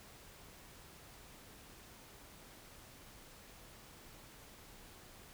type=silence; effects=pink hiss -57 dBFS RMS until 5.33 s